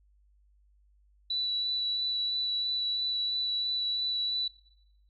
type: tone with vibrato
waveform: sine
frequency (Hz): 3951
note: B7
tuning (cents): 0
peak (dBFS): -28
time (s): 1.3-4.48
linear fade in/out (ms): 5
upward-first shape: sine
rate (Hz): 3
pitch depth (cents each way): 10
effects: noise-tail reverb RT60 1.0 s tail -23 dB re dry + added 50 Hz sine -61 dBFS peak until 5.09 s